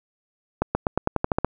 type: accelerating click train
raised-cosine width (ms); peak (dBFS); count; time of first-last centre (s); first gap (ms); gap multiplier
1; -6; 10; 0.62-1.446; 130; 0.91
effects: none